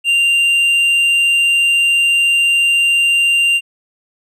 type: tone with tanh clipping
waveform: triangle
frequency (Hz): 2783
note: F7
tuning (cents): -7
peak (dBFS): -11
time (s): 0.04-3.61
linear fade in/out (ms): 50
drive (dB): 9
effects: none